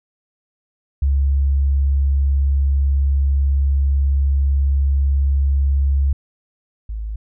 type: tone pair in turn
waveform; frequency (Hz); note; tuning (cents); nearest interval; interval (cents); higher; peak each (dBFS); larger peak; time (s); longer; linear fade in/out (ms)
sine; 69.1 / 53.8; C#2 / A1; -5 / -38; major third; 433; first; -13 / -23; first; 1.02-6.13 / 6.89-7.16; first; 5
effects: none